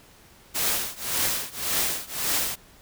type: noise with tremolo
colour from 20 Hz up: white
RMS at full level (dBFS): -23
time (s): 0.54-2.56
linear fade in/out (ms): 20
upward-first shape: triangle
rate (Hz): 1.8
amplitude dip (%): 95
effects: pink hiss -53 dBFS RMS until 2.81 s